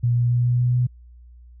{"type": "tone with pitch steps", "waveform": "sine", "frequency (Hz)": [120, 120.76, 121.53, 122.31, 123.09, 123.87], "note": ["B2", "B2", "B2", "B2", "B2", "B2"], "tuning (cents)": [-49, -38, -27, -16, -5, 6], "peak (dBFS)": -16, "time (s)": [0.03, 0.87], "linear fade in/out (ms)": 10, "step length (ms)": 140, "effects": ["added 60 Hz sine -43 dBFS peak until 1.6 s"]}